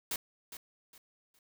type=noise with echo; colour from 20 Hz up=white; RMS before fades=-35 dBFS; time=0.11-0.16 s; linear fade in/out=2 ms; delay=410 ms; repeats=3; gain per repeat=-11 dB; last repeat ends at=1.39 s; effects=none